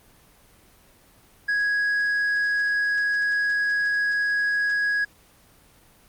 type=tone with tanh clipping; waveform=sine; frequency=1661.2 Hz; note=G#6; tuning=in tune; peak=-21 dBFS; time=1.48-5.05 s; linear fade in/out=10 ms; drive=3 dB; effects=pink hiss -55 dBFS RMS until 6.08 s + Opus 24 kbps